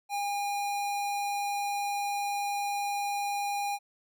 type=tone; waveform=square; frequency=811 Hz; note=G#5; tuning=41 cents flat; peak=-30 dBFS; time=0.09-3.79 s; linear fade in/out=50 ms; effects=none